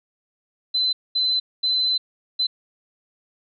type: tone bursts at uneven times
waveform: sine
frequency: 4043 Hz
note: B7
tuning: 40 cents sharp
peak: -18 dBFS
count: 4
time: 0.74-0.93 / 1.15-1.4 / 1.63-1.98 / 2.39-2.47 s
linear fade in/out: 10 ms
effects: none